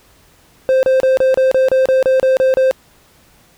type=tone bursts; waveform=triangle; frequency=523.3 Hz; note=C5; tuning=in tune; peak=-7 dBFS; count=12; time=0.69-2.711 s; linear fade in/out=0 ms; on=140 ms; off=31 ms; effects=pink hiss -50 dBFS RMS until 3.57 s